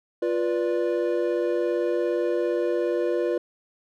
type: chord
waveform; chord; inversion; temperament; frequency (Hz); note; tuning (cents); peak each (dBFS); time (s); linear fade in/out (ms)
triangle; B diminished; second; equal with one note detuned; 349.2 / 489.9 / 587.3; F4 / B4 / D5; 0 / -14 / 0; -23 / -24 / -27; 0.22-3.38; 5
effects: none